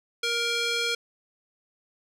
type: tone with band-pass filter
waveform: square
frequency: 469.3 Hz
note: A#4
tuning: 12 cents sharp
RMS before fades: -27 dBFS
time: 0.23-0.95 s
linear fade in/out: 5 ms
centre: 3500 Hz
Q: 1.2
effects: none